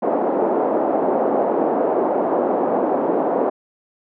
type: band-pass noise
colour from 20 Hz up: white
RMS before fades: -19 dBFS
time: 0.02-3.5 s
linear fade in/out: 10 ms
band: 260 to 740 Hz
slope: 24 dB/octave
effects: none